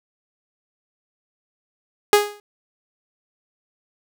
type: tone with exponential decay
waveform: sawtooth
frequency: 413.6 Hz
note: G#4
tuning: 7 cents flat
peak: -4 dBFS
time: 2.13-2.4 s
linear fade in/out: 1 ms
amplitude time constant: 57 ms
effects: none